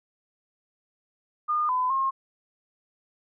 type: tone with pitch steps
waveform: sine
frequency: 1217 / 1010 / 1072 Hz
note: D#6 / B5 / C6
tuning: -39 / +39 / +42 cents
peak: -22 dBFS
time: 1.48-2.11 s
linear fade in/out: 20 ms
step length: 210 ms
effects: none